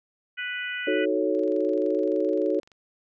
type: harmonic tone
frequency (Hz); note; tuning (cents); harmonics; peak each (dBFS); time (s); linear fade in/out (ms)
493.9; B4; 0; 3 / 4 / 5 / 6; -32 / -34 / -36 / -38; 0.37-1.06; 20
type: chord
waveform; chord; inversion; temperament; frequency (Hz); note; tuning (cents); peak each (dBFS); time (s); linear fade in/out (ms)
sine; D# half-diminished seventh; none; equal; 311.1 / 370 / 440 / 554.4; D#4 / F#4 / A4 / C#5; 0 / 0 / 0 / 0; -27; 0.87-2.6; 5
type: click train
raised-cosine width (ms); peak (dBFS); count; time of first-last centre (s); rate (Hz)
0.2; -36; 33; 1.35-2.718; 23.4
effects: none